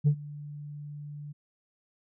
sine tone with ADSR envelope, 146.83 Hz, D3, in tune, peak -15 dBFS, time 0.04-1.33 s, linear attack 32 ms, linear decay 76 ms, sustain -23 dB, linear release 17 ms, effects tanh soft clip ceiling -17 dBFS

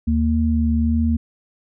sine tone pair together, 77.2 / 230 Hz, D#2 / A#3, -13 / -23 cents, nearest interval octave + perfect fifth, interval 1890 cents, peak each -18 dBFS, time 0.07-1.17 s, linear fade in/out 10 ms, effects none

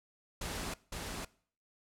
pink noise with echo, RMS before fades -39 dBFS, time 0.41-0.74 s, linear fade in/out 5 ms, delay 510 ms, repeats 1, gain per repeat -2 dB, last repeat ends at 1.25 s, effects noise-tail reverb RT60 0.5 s tail -21 dB re dry + low-pass 11000 Hz 12 dB/octave

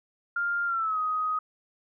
sine tone with pitch glide, 1400 to 1254.5 Hz, F6 to D#6, +4 to +14 cents, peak -25 dBFS, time 0.36-1.39 s, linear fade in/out 5 ms, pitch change -190 cents, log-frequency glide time 0.66-0.99 s, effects none

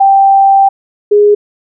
sine tone pair in turn, 784 / 413.9 Hz, G5 / G#4, 0 / -6 cents, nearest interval major seventh, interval 1106 cents, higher first, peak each -3 dBFS, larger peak neither, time 0-0.69 / 1.11-1.35 s, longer first, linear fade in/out 10 ms, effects none

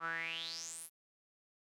sawtooth tone with band-pass filter sweep, 164.7 Hz, E3, 1 cent flat, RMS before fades -42 dBFS, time 0-0.9 s, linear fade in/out 50 ms, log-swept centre 1200 to 12000 Hz, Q 8.2, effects none

